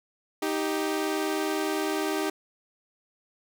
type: tone pair together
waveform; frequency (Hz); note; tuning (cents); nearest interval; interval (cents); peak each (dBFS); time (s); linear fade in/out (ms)
sawtooth; 311.5 / 392; D#4 / G4; +2 / 0; major third; 398; -25; 0.42-2.3; 5
effects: none